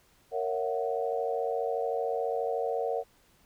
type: chord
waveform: sine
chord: F# dominant seventh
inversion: first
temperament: just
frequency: 462.5 / 555 / 666 / 740 Hz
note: A#4 / C#5 / E5 / F#5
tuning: -14 / +2 / +18 / 0 cents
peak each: -31 / -34 / -36 / -34 dBFS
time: 0.31-3.04 s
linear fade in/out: 50 ms
effects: pink hiss -64 dBFS RMS until 3.45 s